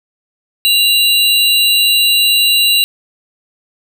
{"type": "tone pair together", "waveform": "square", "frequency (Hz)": [2794, 3951], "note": ["F7", "B7"], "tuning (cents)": [0, 0], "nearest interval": "tritone", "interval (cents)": 600, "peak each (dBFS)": -12, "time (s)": [0.65, 2.84], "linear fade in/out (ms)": 0, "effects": []}